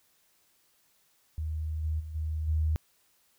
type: tone with level steps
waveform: sine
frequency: 78.1 Hz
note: D#2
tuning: 7 cents sharp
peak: -30 / -27 / -37 / -29 / -24 dBFS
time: 1.38-2.76 s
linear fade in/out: 0 ms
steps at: 1.83 / 1.99 / 2.14 / 2.47 s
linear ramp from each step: 20 ms
effects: white hiss -68 dBFS RMS until 3.38 s